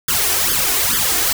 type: noise with flanger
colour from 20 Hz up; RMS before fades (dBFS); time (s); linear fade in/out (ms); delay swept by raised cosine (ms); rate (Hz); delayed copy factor
white; -17; 0.08-1.33; 5; 0.6 to 2.8; 2.3; +0.95
effects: none